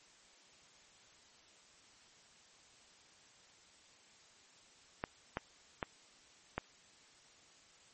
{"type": "clicks", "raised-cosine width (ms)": 0.5, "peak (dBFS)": -20, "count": 4, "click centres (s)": [5.039, 5.371, 5.828, 6.58], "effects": ["white hiss -63 dBFS RMS until 7.93 s", "MP3 32 kbps"]}